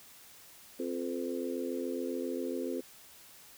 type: harmonic tone with a mistuned harmonic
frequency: 87.31 Hz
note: F2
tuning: in tune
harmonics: 3 / 4 / 5 / 6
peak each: -37 / -38 / -39 / -40 dBFS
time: 0.79-2.81 s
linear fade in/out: 10 ms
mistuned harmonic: 6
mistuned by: -47 cents
effects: white hiss -55 dBFS RMS until 3.57 s